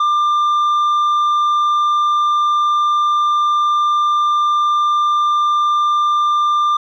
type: tone with tanh clipping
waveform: triangle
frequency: 1193 Hz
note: D6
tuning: 27 cents sharp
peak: -13 dBFS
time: 0-6.77 s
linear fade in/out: 5 ms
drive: 9 dB
effects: none